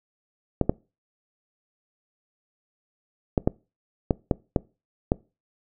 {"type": "clicks", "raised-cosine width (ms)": 2, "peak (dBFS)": -6, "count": 8, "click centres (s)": [0.613, 0.695, 3.378, 3.475, 4.108, 4.312, 4.562, 5.119], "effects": ["noise-tail reverb RT60 0.3 s tail -23 dB re dry"]}